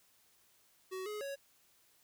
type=tone with pitch steps; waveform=square; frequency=375.4 / 421.3 / 555 Hz; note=F#4 / G#4 / C#5; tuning=+25 / +25 / +2 cents; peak=-40 dBFS; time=0.91-1.36 s; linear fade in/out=20 ms; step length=150 ms; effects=white hiss -69 dBFS RMS until 2.03 s